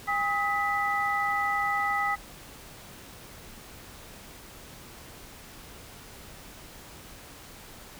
sine tone cluster, 809 / 1265 / 1978 Hz, G#5 / D#6 / B6, -46 / +28 / +2 cents, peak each -29 dBFS, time 0.07-2.16 s, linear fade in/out 20 ms, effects pink hiss -47 dBFS RMS until 7.99 s

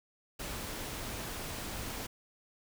pink noise, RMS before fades -40 dBFS, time 0.39-2.07 s, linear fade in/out 10 ms, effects none

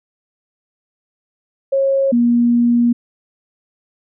sine tone pair in turn, 544 / 238.3 Hz, C#5 / A#3, -33 / +38 cents, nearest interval octave + major second, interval 1429 cents, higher first, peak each -12 / -10 dBFS, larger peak second, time 1.72-2.12 / 2.12-2.93 s, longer second, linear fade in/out 10 ms, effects none

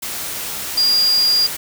sine tone in noise, 4817 Hz, D8, 43 cents sharp, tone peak -12 dBFS, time 0.77-1.47 s, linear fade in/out 10 ms, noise white, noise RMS -26 dBFS, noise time 0.02-1.57 s, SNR +11 dB, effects none

